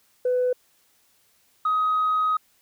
sine tone pair in turn, 499.7 / 1259.2 Hz, B4 / D#6, +20 / +20 cents, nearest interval octave + major third, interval 1600 cents, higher second, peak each -18 dBFS, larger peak neither, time 0.25-0.53 / 1.65-2.37 s, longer second, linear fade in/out 5 ms, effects tanh soft clip ceiling -16 dBFS + white hiss -63 dBFS RMS until 2.61 s

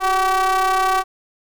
square ring-modulated tone, 193.1 Hz, G3, 26 cents flat, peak -13 dBFS, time 0-1.04 s, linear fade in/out 50 ms, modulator 949 Hz, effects none

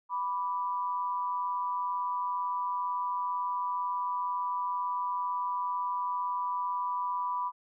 sine tone pair together, 987.8 / 1169.9 Hz, B5 / D6, 0 / -7 cents, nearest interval minor third, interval 293 cents, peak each -30 / -36 dBFS, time 0.09-7.52 s, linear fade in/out 50 ms, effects none

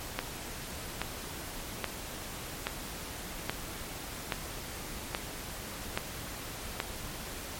click train, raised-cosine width 0.3 ms, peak -13 dBFS, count 9, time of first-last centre 0.19-6.802 s, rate 1.21 Hz, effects pink hiss -41 dBFS RMS until 7.59 s + MP3 64 kbps

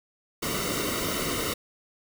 pink noise with comb filter, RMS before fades -29 dBFS, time 0.42-1.54 s, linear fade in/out 10 ms, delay 1.2 ms, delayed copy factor -0.75, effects none

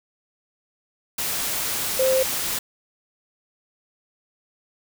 sine tone in noise, 523.3 Hz, C5, in tune, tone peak -17 dBFS, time 1.99-2.23 s, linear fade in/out 5 ms, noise white, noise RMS -26 dBFS, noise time 1.18-2.59 s, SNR +6 dB, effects none

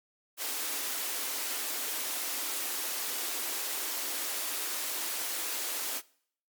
white high-pass noise, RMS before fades -34 dBFS, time 0.37-6.02 s, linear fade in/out 50 ms, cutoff 250 Hz, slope 96 dB/octave, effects noise-tail reverb RT60 0.6 s tail -22 dB re dry + MP3 96 kbps

